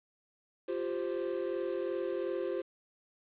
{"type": "chord", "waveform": "triangle", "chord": "F suspended second", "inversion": "none", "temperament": "equal", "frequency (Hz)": [349.2, 392, 523.3], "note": ["F4", "G4", "C5"], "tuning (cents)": [0, 0, 0], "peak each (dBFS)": [-34, -35, -35], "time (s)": [0.68, 2.62], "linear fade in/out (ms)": 10, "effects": ["resampled to 8000 Hz", "9-bit"]}